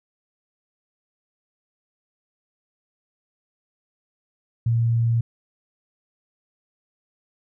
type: tone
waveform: sine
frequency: 116.1 Hz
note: A#2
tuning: 7 cents flat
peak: -17 dBFS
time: 4.66-5.21 s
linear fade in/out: 5 ms
effects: none